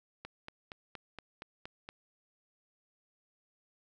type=click train; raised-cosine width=0.3 ms; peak=-27 dBFS; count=8; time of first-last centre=0.25-1.889 s; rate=4.27 Hz; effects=none